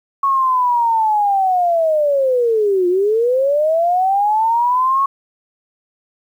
sine linear two-way sweep, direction down then up, 1108.7 to 349.2 to 1108.7 Hz, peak -12 dBFS, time 0.23-5.06 s, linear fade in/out 5 ms, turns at 2.88 s, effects 8-bit

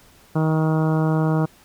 harmonic tone, 157.8 Hz, D#3, 25 cents sharp, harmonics 1 / 2 / 3 / 4 / 5 / 6 / 7 / 8 / 9, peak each -18 / -24 / -28 / -30 / -32 / -34 / -35 / -36 / -37 dBFS, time 0.35-1.46 s, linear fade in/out 10 ms, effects pink hiss -52 dBFS RMS until 1.64 s

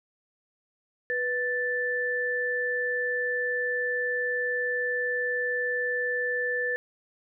sine tone pair together, 492.9 / 1760 Hz, B4 / A6, -3 / 0 cents, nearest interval octave + minor seventh, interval 2203 cents, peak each -30 / -27 dBFS, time 1.1-6.76 s, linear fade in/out 0 ms, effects none

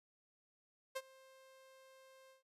sawtooth tone with ADSR envelope, 528 Hz, C5, 16 cents sharp, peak -34 dBFS, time 0.95-2.43 s, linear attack 15 ms, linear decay 45 ms, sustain -23 dB, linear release 130 ms, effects resampled to 32000 Hz

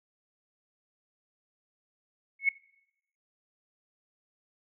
sine tone with exponential growth, 2196 Hz, C#7, 17 cents flat, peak -17 dBFS, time 2.39-2.49 s, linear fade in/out 5 ms, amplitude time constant 20 ms, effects noise-tail reverb RT60 0.8 s tail -22 dB re dry

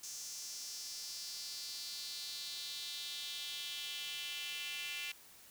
square tone with high-pass filter sweep, 158.4 Hz, D#3, 31 cents sharp, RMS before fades -44 dBFS, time 0.03-5.12 s, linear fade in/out 5 ms, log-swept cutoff 6100 to 2600 Hz, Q 3.6, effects white hiss -59 dBFS RMS until 5.5 s

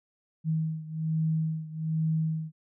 sine beating tone pair, 158.6 / 159.8 Hz, D#3 / D#3, +33 / +47 cents, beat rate 1.2 Hz, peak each -28 / -31 dBFS, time 0.44-2.52 s, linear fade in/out 50 ms, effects none

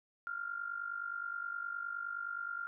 sine tone with amplitude modulation, 1396.9 Hz, F6, in tune, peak -34 dBFS, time 0.27-2.67 s, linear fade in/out 0 ms, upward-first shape sine, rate 49.6 Hz, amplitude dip 75%, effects none

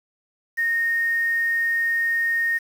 sine tone with quantisation, 1848 Hz, A#6, 16 cents flat, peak -19 dBFS, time 0.57-2.59 s, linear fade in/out 20 ms, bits 7, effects none

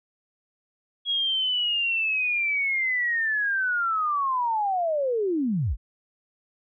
sine linear sweep, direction down, 3322 to 33.64 Hz, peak -22 dBFS, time 1.05-5.77 s, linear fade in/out 50 ms, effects none

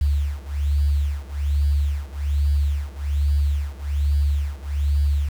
sine beating tone pair, 71.4 / 72.6 Hz, D2 / D2, -48 / -19 cents, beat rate 1.2 Hz, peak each -21 / -22 dBFS, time 0.01-5.29 s, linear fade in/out 5 ms, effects 7-bit

